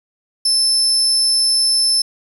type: tone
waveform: 35% pulse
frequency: 5274 Hz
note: E8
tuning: in tune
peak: -10 dBFS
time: 0.45-2.02 s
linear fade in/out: 5 ms
effects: 7-bit